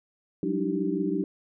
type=tone cluster; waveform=sine; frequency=182.3 / 197.8 / 294.3 / 320.2 / 386.7 Hz; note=F#3 / G3 / D4 / D#4 / G4; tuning=-25 / +16 / +4 / +50 / -24 cents; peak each=-32 / -34 / -29 / -31 / -31 dBFS; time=0.43-1.24 s; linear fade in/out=2 ms; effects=none